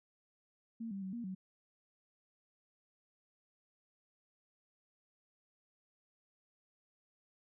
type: tone with pitch steps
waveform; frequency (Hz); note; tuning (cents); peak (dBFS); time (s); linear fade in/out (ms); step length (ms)
sine; 227.7 / 196 / 189.1 / 236.3 / 188; A#3 / G3 / F#3 / A#3 / F#3; -40 / 0 / +38 / +24 / +28; -39; 0.8-1.35; 10; 110
effects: none